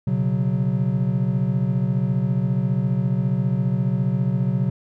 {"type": "chord", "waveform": "triangle", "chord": "B suspended second", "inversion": "none", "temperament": "equal with one note detuned", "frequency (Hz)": [123.47, 138.19, 185], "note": ["B2", "C#3", "F#3"], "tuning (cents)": [0, -5, 0], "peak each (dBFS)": -21, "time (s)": [0.07, 4.7], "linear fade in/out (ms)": 5, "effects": []}